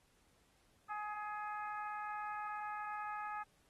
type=harmonic tone; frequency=420 Hz; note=G#4; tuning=19 cents sharp; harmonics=2 / 3 / 4 / 5 / 6; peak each=-43 / -44 / -49 / -58 / -58 dBFS; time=0.89-3.44 s; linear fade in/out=20 ms; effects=pink hiss -73 dBFS RMS until 3.69 s + AAC 32 kbps